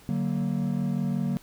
triangle chord, D augmented, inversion none, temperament equal with one note detuned, 146.83 / 187.69 / 233.1 Hz, D3 / F#3 / A#3, 0 / +25 / 0 cents, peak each -27 / -26 / -27 dBFS, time 0.09-1.37 s, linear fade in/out 0 ms, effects tanh soft clip ceiling -15 dBFS + pink hiss -54 dBFS RMS until 1.42 s

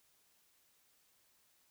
silence, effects white hiss -72 dBFS RMS until 1.7 s

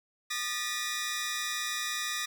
15% pulse tone cluster, 1219 / 1768 / 1938 Hz, D#6 / A6 / B6, -36 / +8 / -33 cents, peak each -30 / -31 / -29 dBFS, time 0.3-2.26 s, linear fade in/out 10 ms, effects none

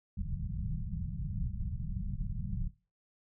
pink low-pass noise, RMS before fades -36 dBFS, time 0.17-2.69 s, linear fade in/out 10 ms, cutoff 200 Hz, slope 96 dB/octave, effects noise-tail reverb RT60 0.3 s tail -17 dB re dry

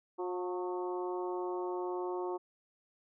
harmonic tone with a mistuned harmonic, 179.9 Hz, F#3, 48 cents flat, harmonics 2 / 3 / 4 / 5 / 6 / 7, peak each -35 / -46 / -44 / -43 / -46 / -58 dBFS, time 0.18-2.38 s, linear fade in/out 20 ms, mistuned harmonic 6, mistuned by +35 cents, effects none

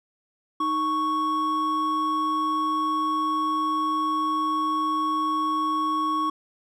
triangle tone pair together, 311.1 / 1108.6 Hz, D#4 / C#6, 0 / 0 cents, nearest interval octave + minor seventh, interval 2200 cents, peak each -27 / -21 dBFS, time 0.6-6.3 s, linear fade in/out 5 ms, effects none

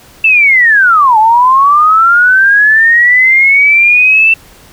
sine linear two-way sweep, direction down then up, 2678 to 850 to 2678 Hz, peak -3 dBFS, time 0.24-4.34 s, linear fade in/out 5 ms, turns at 1.18 s, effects pink hiss -39 dBFS RMS until 4.72 s

